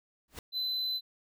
pink noise with exponential growth, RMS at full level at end -39 dBFS, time 0.28-0.39 s, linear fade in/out 2 ms, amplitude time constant 23 ms
triangle tone, 4029 Hz, B7, 34 cents sharp, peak -29 dBFS, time 0.52-1.01 s, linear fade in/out 50 ms
effects none

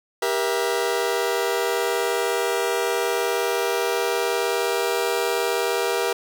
sawtooth chord, E diminished, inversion first, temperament just, 395.6 / 474.7 / 659.3 Hz, G4 / Bb4 / E5, +16 / +31 / 0 cents, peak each -21 / -20 / -25 dBFS, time 0.22-6.13 s, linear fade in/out 5 ms, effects none

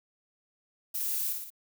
violet noise with echo, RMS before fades -33 dBFS, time 0.94-1.33 s, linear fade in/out 10 ms, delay 58 ms, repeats 3, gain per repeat -4 dB, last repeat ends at 1.504 s, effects none

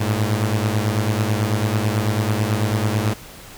sawtooth beating tone pair, 103.83 / 112.93 Hz, G#2 / A2, 0 / +46 cents, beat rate 9.1 Hz, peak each -16 / -18 dBFS, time 0-3.14 s, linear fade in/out 10 ms, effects pink hiss -40 dBFS RMS until 3.57 s

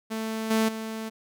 sawtooth tone with level steps, 221.3 Hz, A3, 10 cents sharp, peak -25 / -17 / -28 dBFS, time 0.1-1.1 s, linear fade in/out 20 ms, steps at 0.5 / 0.68 s, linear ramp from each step 10 ms, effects none

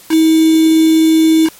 sine tone with quantisation, 320 Hz, D#4, 49 cents sharp, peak -6 dBFS, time 0.09-1.5 s, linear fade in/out 50 ms, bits 3, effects white hiss -40 dBFS RMS until 1.59 s + MP3 64 kbps

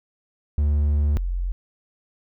triangle / sine tone pair in turn, 73.42 / 44.32 Hz, D2 / F1, 0 / +26 cents, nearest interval major sixth, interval 874 cents, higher first, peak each -15 / -22 dBFS, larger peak first, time 0.58-1.17 / 1.17-1.52 s, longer first, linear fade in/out 0 ms, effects none

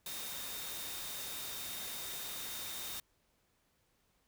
sine tone in noise, 3678 Hz, A#7, 24 cents flat, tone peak -48 dBFS, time 0.06-3 s, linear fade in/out 2 ms, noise white, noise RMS -43 dBFS, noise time 0.06-3 s, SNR -8 dB, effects pink hiss -75 dBFS RMS until 4.27 s

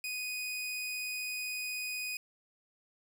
sawtooth tone, 2489 Hz, D#7, in tune, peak -32 dBFS, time 0.04-2.17 s, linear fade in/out 2 ms, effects none

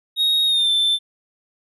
triangle tone with pitch glide, 3755 to 3544 Hz, A#7 to A7, +12 to +12 cents, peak -14 dBFS, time 0.16-0.99 s, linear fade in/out 50 ms, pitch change -100 cents, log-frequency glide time 0.46-0.7 s, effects none

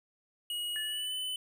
square tone with pitch glide, 2900 to 3014 Hz, F#7 to F#7, -35 to +31 cents, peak -34 dBFS, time 0.5-1.36 s, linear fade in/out 2 ms, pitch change +66 cents, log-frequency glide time 0.84-1.12 s
sine tone with exponential decay, 1743 Hz, A6, 17 cents flat, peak -36 dBFS, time 0.76-1.32 s, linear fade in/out 0 ms, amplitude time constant 120 ms
effects none

